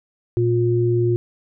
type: tone pair together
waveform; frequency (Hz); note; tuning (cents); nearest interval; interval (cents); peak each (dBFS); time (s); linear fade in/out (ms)
sine; 117.58 / 354.5; A#2 / F4; +15 / +26; octave + perfect fifth; 1911; -18; 0.37-1.16; 0
effects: none